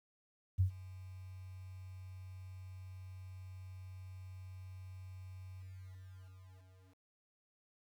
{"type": "tone with ADSR envelope", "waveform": "sine", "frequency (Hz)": 93.3, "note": "F#2", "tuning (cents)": 15, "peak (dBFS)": -25, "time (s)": [0.58, 7.1], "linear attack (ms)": 25, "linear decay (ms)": 99, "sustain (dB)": -22, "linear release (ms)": 1500, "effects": ["11-bit"]}